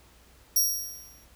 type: tone with exponential decay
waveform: 20% pulse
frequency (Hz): 5650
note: F8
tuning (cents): +19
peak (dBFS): -13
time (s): 0.56-1.25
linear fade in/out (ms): 5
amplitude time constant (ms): 150
effects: added 60 Hz sine -58 dBFS peak until 1.35 s + pink hiss -58 dBFS RMS until 1.35 s